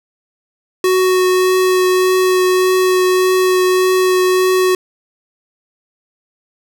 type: tone with vibrato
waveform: square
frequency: 370 Hz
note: F#4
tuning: in tune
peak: -11 dBFS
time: 0.84-4.75 s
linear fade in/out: 2 ms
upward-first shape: triangle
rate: 1.7 Hz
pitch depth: 11 cents each way
effects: none